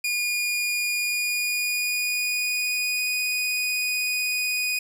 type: tone with pitch glide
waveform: sawtooth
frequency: 2438 to 2479 Hz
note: D#7 to D#7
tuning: -36 to -7 cents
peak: -20 dBFS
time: 0.04-4.79 s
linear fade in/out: 5 ms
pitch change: +29 cents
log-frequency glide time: 0.96-3.08 s
effects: none